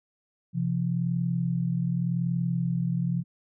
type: tone pair together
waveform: sine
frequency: 130.81 / 171.68 Hz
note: C3 / F3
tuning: 0 / -29 cents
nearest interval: perfect fourth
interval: 471 cents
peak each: -28 / -26 dBFS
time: 0.53-3.24 s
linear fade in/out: 50 ms
effects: none